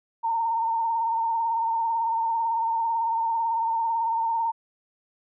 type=tone with vibrato; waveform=sine; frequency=912 Hz; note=A#5; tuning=38 cents flat; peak=-22 dBFS; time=0.23-4.52 s; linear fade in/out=20 ms; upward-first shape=sine; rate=18 Hz; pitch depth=38 cents each way; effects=none